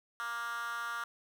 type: tone with high-pass filter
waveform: 10% pulse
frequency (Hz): 234.5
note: A#3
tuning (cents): +11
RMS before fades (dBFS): -38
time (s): 0.2-1.04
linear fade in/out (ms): 0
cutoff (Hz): 1300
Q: 5.4
effects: none